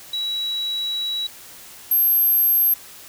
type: tone pair in turn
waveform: sine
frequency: 3900 / 12482 Hz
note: B7 / G9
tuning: -23 / -9 cents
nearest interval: octave + minor sixth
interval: 2014 cents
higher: second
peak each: -22 / -14 dBFS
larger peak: second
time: 0.13-1.27 / 1.91-2.74 s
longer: first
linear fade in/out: 5 ms
effects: white hiss -42 dBFS RMS until 3.08 s